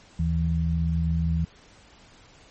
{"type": "tone pair together", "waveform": "sine", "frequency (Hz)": [77.26, 163.7], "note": ["D#2", "E3"], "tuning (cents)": [-12, -12], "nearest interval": "octave + minor second", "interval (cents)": 1300, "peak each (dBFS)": [-24, -24], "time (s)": [0.19, 1.45], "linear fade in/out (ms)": 5, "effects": ["pink hiss -53 dBFS RMS until 2.5 s", "MP3 32 kbps"]}